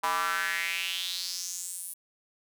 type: tone with high-pass filter sweep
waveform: square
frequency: 90 Hz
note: F#2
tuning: 47 cents flat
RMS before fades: -32 dBFS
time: 0.03-1.94 s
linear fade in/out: 10 ms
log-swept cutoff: 960 to 11000 Hz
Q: 4.2
effects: none